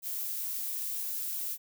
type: noise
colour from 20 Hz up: violet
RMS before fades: -35 dBFS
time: 0.02-1.58 s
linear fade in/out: 50 ms
effects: none